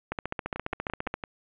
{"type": "two click trains", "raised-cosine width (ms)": 0.5, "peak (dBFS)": [-15, -19], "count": [16, 5], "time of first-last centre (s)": [[0.12, 1.14], [0.56, 1.238]], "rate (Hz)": [14.7, 5.9], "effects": ["resampled to 8000 Hz", "7-bit"]}